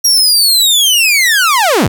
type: linear sweep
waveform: sawtooth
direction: down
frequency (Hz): 5690 to 59.7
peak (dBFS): -4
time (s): 0.04-1.88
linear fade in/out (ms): 10
effects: none